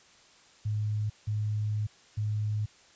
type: tone bursts at uneven times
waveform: sine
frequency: 106 Hz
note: G#2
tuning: 36 cents sharp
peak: -27 dBFS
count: 3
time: 0.65-1.1 / 1.27-1.87 / 2.17-2.66 s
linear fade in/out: 10 ms
effects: white hiss -58 dBFS RMS until 2.95 s + resampled to 16000 Hz